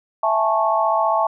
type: chord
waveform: sine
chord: A major seventh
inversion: second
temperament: just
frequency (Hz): 660 / 825 / 880 / 1100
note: E5 / G#5 / A5 / C#6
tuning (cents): +2 / -12 / 0 / -14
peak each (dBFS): -20 / -25 / -20 / -21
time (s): 0.23-1.27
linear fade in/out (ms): 5
effects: none